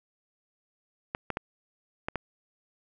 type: clicks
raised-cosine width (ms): 0.5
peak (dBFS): -15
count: 5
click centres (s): 1.149 / 1.303 / 1.371 / 2.085 / 2.157
effects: none